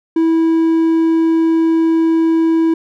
triangle tone, 326.5 Hz, E4, 17 cents flat, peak -8 dBFS, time 0.16-2.74 s, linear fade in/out 5 ms, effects none

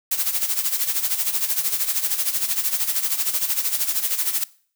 blue noise with tremolo, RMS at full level -20 dBFS, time 0.11-4.44 s, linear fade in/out 5 ms, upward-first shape sine, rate 13 Hz, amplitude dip 70%, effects noise-tail reverb RT60 0.5 s tail -21 dB re dry

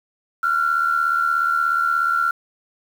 sine tone pair together, 1366 / 1442.8 Hz, F6 / F#6, -39 / -44 cents, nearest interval minor second, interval 95 cents, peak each -17 / -22 dBFS, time 0.43-2.31 s, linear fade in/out 5 ms, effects tanh soft clip ceiling -9 dBFS + 7-bit

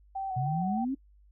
sine tone with vibrato, 761 Hz, F#5, 48 cents sharp, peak -31 dBFS, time 0.15-0.85 s, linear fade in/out 10 ms, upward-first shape square, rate 3.2 Hz, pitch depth 32 cents each way
sine exponential sweep, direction up, 123.47 to 280.7 Hz, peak -28 dBFS, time 0.36-0.95 s, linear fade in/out 10 ms
effects noise-tail reverb RT60 0.1 s tail -23 dB re dry + added 50 Hz sine -56 dBFS peak until 1.31 s

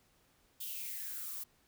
violet noise with high-pass filter sweep, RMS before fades -42 dBFS, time 0.6-1.44 s, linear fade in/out 10 ms, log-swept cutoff 3300 to 970 Hz, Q 5.5, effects pink hiss -70 dBFS RMS until 1.67 s

